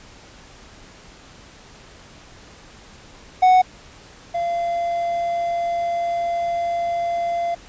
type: tone pair in turn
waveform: triangle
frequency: 740 / 687.2 Hz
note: F#5 / F5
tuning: 0 / -28 cents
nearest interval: minor second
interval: 128 cents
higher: first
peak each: -8 / -18 dBFS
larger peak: first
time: 3.42-3.62 / 4.34-7.55 s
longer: second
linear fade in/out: 10 ms
effects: pink hiss -45 dBFS RMS until 7.68 s + resampled to 16000 Hz